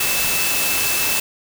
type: tone in noise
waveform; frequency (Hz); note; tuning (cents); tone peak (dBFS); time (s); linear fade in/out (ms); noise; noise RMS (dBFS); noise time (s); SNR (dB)
sine; 2632; E7; -3; -24; 0-1.2; 5; white; -20; 0-1.2; -7
effects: none